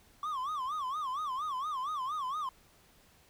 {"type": "tone with vibrato", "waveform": "triangle", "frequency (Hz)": 1125, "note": "C#6", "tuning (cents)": 25, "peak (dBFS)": -31, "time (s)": [0.23, 2.49], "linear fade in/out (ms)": 2, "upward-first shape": "sine", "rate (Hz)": 4.3, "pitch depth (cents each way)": 190, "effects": ["pink hiss -63 dBFS RMS until 3.29 s"]}